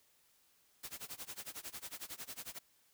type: noise with tremolo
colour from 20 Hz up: white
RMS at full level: -44 dBFS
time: 0.83-2.59 s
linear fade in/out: 10 ms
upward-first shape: sine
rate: 11 Hz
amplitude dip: 95%
effects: white hiss -71 dBFS RMS until 2.93 s